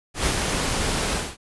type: noise with ADSR envelope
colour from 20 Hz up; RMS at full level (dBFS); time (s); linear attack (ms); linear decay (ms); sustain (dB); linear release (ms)
pink; -21; 0.14-1.37; 120; 62; -3; 240
effects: resampled to 24000 Hz